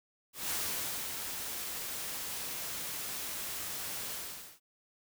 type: noise with ADSR envelope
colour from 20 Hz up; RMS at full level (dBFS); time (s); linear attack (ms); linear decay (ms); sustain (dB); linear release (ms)
white; -34; 0.33-4.6; 170; 600; -5; 480
effects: none